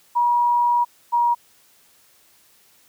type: tone pair in turn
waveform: sine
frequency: 960 / 952.3 Hz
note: B5 / A#5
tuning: -49 / +37 cents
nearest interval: unison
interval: 14 cents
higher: first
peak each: -15 dBFS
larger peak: neither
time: 0.15-0.85 / 1.12-1.35 s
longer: first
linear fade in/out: 20 ms
effects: white hiss -56 dBFS RMS until 2.88 s + high-pass 60 Hz 12 dB/octave